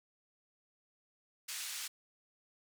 white band-pass noise, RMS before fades -42 dBFS, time 1.48-1.88 s, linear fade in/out 10 ms, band 1700 to 9000 Hz, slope 12 dB/octave, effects none

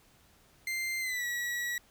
40% pulse tone with pitch glide, 2090 to 1927.6 Hz, C7 to B6, -2 to -43 cents, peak -31 dBFS, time 0.67-1.78 s, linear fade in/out 2 ms, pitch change -141 cents, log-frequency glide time 1-1.25 s, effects pink hiss -63 dBFS RMS until 1.9 s

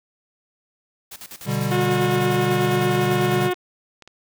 white noise with tremolo, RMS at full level -37 dBFS, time 1.11-3.53 s, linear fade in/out 10 ms, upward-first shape square, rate 10 Hz, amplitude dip 80%
square chord, G major, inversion first, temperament equal, 123.47 / 146.83 / 196 Hz, B2 / D3 / G3, 0 / 0 / 0 cents, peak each -26 dBFS, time 1.45-3.51 s, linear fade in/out 50 ms
harmonic tone, 362.1 Hz, F#4, 37 cents flat, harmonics 1 / 2 / 3 / 4 / 5 / 6 / 7 / 8 / 9 / 10, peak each -21 / -27 / -31 / -33 / -35 / -37 / -38 / -39 / -40 / -41 dBFS, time 1.71-3.54 s, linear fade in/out 10 ms
clicks, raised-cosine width 0.2 ms, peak -27 dBFS, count 4, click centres 2.724 / 3.543 / 4.023 / 4.076 s
effects none

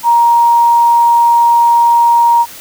sine tone, 940 Hz, A#5, 14 cents sharp, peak -5 dBFS, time 0.03-2.46 s, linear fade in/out 50 ms, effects white hiss -32 dBFS RMS until 2.6 s

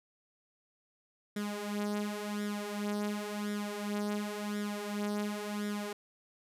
sawtooth tone with flanger, 207.1 Hz, G#3, 5 cents flat, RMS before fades -36 dBFS, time 1.36-5.93 s, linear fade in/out 5 ms, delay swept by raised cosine 0.55 to 5.05 ms, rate 0.93 Hz, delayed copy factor +0.7, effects resampled to 32000 Hz

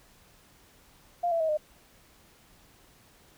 sine tone with pitch steps, 698.5 / 667.3 / 637.6 / 609.1 Hz, F5 / E5 / D#5 / D#5, 0 / +21 / +42 / -37 cents, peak -24 dBFS, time 1.23-1.574 s, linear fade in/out 10 ms, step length 86 ms, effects pink hiss -59 dBFS RMS until 3.37 s

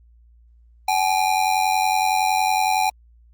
square ring-modulated tone, 803 Hz, G5, 41 cents sharp, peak -15 dBFS, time 0.88-2.9 s, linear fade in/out 5 ms, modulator 45.4 Hz, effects added 58 Hz sine -49 dBFS peak until 3.33 s + Opus 48 kbps

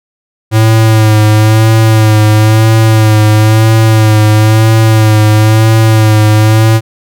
square tone with vibrato, 109.2 Hz, A2, 13 cents flat, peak -4 dBFS, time 0.51-6.81 s, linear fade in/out 50 ms, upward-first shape sine, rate 1 Hz, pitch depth 36 cents each way, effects none

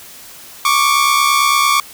sawtooth tone pair together, 1108.7 / 1177.6 Hz, C#6 / D6, 0 / +4 cents, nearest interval minor second, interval 104 cents, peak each -10 dBFS, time 0.65-1.8 s, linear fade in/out 2 ms, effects white hiss -37 dBFS RMS until 1.93 s

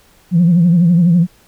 sine tone with vibrato, 172.4 Hz, F3, 22 cents flat, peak -6 dBFS, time 0.31-1.27 s, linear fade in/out 50 ms, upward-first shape triangle, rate 12 Hz, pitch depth 110 cents each way, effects tanh soft clip ceiling -3 dBFS + pink hiss -50 dBFS RMS until 1.47 s

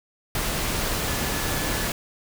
sine tone in noise, 1723 Hz, A6, 37 cents flat, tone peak -37 dBFS, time 1.08-1.88 s, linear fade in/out 2 ms, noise pink, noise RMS -26 dBFS, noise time 0.35-1.92 s, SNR -14 dB, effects none

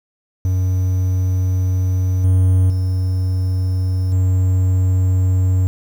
triangle tone with level steps, 92.7 Hz, F#2, 4 cents sharp, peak -12 / -8 / -13 / -10 dBFS, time 0.45-5.67 s, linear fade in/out 0 ms, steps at 2.24 / 2.7 / 4.12 s, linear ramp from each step 2 ms, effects 7-bit

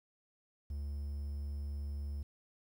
triangle tone, 71.8 Hz, D2, 39 cents flat, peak -35 dBFS, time 0.7-2.23 s, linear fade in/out 5 ms, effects 11-bit

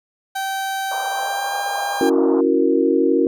30% pulse tone with pitch glide, 775 to 800.5 Hz, G5 to G5, -20 to +36 cents, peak -19 dBFS, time 0.35-2.1 s, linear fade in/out 10 ms, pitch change +56 cents, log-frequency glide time 0.91-1.57 s
pink band-pass noise, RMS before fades -30 dBFS, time 0.91-2.41 s, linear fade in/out 5 ms, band 540 to 1200 Hz, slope 48 dB/octave
sine chord, F# dominant seventh, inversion second, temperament equal with one note detuned, 277.2 / 329.6 / 368.5 / 466.2 Hz, C#4 / E4 / F#4 / A#4, 0 / 0 / -7 / 0 cents, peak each -19 dBFS, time 2.01-3.27 s, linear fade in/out 2 ms
effects none

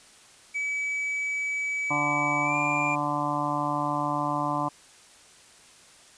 triangle tone with pitch glide, 2287 to 2387 Hz, D7 to D7, -47 to +28 cents, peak -25 dBFS, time 0.54-2.96 s, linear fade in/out 20 ms, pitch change +75 cents, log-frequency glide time 2.43-2.56 s
harmonic tone, 146.7 Hz, D3, 2 cents flat, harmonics 1 / 2 / 4 / 5 / 6 / 7 / 8, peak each -35 / -32 / -35 / -33 / -33 / -29 / -35 dBFS, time 1.9-4.69 s, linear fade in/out 10 ms
effects white hiss -53 dBFS RMS until 6.17 s + resampled to 22050 Hz

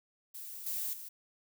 violet noise with level steps, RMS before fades -45 / -36 / -46 dBFS, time 0.34-1.09 s, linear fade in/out 10 ms, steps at 0.66 / 0.93 s, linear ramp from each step 5 ms, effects none

